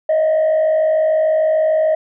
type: tone with frequency modulation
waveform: sine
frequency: 629 Hz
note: D#5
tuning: 19 cents sharp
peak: -10 dBFS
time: 0.09-1.95 s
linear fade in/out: 5 ms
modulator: 53.4 Hz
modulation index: 0.42
effects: tanh soft clip ceiling -10 dBFS